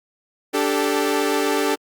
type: chord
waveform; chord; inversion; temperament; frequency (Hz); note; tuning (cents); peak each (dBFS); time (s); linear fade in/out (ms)
sawtooth; D suspended fourth; none; equal with one note detuned; 291.5 / 392 / 440; D4 / G4 / A4; -13 / 0 / 0; -19; 0.53-1.76; 20
effects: Opus 48 kbps